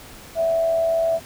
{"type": "tone with frequency modulation", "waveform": "sine", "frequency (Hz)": 659.3, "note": "E5", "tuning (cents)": 0, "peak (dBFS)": -17, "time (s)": [0.35, 1.2], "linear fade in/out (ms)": 50, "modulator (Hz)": 91.2, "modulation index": 0.25, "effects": ["pink hiss -42 dBFS RMS until 1.25 s"]}